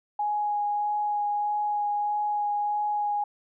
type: tone with vibrato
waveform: sine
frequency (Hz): 830.6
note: G#5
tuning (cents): 0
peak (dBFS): -24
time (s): 0.19-3.24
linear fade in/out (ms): 5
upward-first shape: sine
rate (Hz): 1.6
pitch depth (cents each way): 10
effects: none